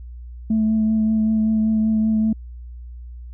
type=tone with vibrato; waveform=sine; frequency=218.8 Hz; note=A3; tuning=9 cents flat; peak=-14 dBFS; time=0.5-2.33 s; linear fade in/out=5 ms; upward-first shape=triangle; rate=5.2 Hz; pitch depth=18 cents each way; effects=tanh soft clip ceiling -12 dBFS + added 60 Hz sine -33 dBFS peak until 3.33 s